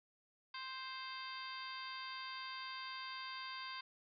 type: harmonic tone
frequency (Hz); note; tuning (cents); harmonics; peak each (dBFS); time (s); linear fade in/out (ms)
524; C5; +2; 2 / 3 / 4 / 5 / 6 / 7 / 8 / 9; -48 / -52 / -53 / -55 / -56 / -54 / -61 / -52; 0.54-3.81; 5
effects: none